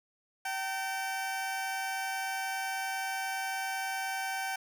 20% pulse tone pair together, 770 / 906.2 Hz, G5 / A#5, -31 / -49 cents, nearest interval minor third, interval 282 cents, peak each -28 / -38 dBFS, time 0.45-4.56 s, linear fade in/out 5 ms, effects none

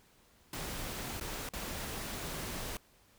pink noise with dropouts, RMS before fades -40 dBFS, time 0.53-2.77 s, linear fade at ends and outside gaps 2 ms, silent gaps 1.199-1.21 / 1.49-1.535 s, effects pink hiss -65 dBFS RMS until 3.18 s

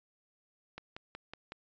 click train, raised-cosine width 0.3 ms, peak -27 dBFS, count 5, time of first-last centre 0.78-1.521 s, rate 5.4 Hz, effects resampled to 16000 Hz

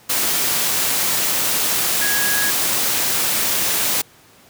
sine tone in noise, 1658 Hz, G#6, 3 cents flat, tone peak -21 dBFS, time 2.01-2.51 s, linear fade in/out 10 ms, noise white, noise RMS -19 dBFS, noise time 0.09-4.02 s, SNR -5 dB, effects pink hiss -49 dBFS RMS until 4.49 s + high-pass 100 Hz 12 dB/octave

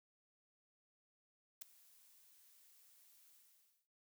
blue noise with ADSR envelope, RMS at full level -43 dBFS, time 1.61-3.88 s, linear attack 11 ms, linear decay 3 ms, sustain -24 dB, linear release 540 ms, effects noise-tail reverb RT60 0.3 s tail -24 dB re dry

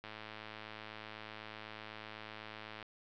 click train, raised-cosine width 0.3 ms, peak -30 dBFS, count 302, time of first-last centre 0.04-2.827 s, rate 108 Hz, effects low-pass 5000 Hz 12 dB/octave

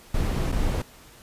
brown noise with dropouts, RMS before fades -24 dBFS, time 0.14-0.82 s, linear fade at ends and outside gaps 5 ms, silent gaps 0.519-0.523 s, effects pink hiss -50 dBFS RMS until 1.22 s + resampled to 32000 Hz

